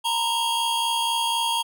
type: tone cluster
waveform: square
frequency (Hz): 924 / 988 / 3261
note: A#5 / B5 / G#7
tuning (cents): -16 / 0 / -32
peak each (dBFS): -25 / -33 / -26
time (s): 0.04-1.63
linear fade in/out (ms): 20
effects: none